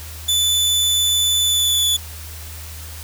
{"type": "tone with pitch glide", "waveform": "sawtooth", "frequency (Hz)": [3493, 3457], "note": ["A7", "A7"], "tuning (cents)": [-13, -31], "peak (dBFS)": -12, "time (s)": [0.28, 1.97], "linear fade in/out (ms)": 10, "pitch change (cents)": -18, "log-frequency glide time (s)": [1.44, 1.86], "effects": ["added 79 Hz sine -33 dBFS peak until 3.03 s", "white hiss -37 dBFS RMS until 3.03 s"]}